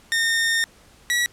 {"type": "tone pair in turn", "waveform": "sawtooth", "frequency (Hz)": [1828, 1931.1], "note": ["A#6", "B6"], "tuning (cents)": [-34, -39], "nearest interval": "minor second", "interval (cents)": 95, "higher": "second", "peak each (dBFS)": -15, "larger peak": "neither", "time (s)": [[0.12, 0.64], [1.1, 1.26]], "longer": "first", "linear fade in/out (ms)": 0, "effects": ["pink hiss -52 dBFS RMS until 1.32 s", "low-pass 11000 Hz 12 dB/octave"]}